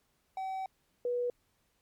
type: tone pair in turn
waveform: triangle / sine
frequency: 763 / 487.5 Hz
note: G5 / B4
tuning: -47 / -23 cents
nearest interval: minor sixth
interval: 776 cents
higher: first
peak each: -32 / -29 dBFS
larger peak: second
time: 0.37-0.66 / 1.05-1.3 s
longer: first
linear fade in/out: 2 ms
effects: pink hiss -74 dBFS RMS until 1.81 s + MP3 96 kbps